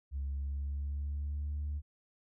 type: tone with pitch glide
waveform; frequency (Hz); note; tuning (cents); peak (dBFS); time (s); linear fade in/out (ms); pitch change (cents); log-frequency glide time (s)
sine; 69 to 73.53; C#2 to D2; -7 to +3; -32; 0.11-1.82; 50; +110; 0.25-1.54
effects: tanh soft clip ceiling -31 dBFS